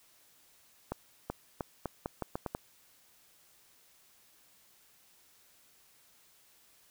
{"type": "accelerating click train", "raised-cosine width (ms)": 1, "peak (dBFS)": -20, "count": 9, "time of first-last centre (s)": [0.92, 2.549], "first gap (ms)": 380, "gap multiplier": 0.81, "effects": ["white hiss -64 dBFS RMS until 6.9 s"]}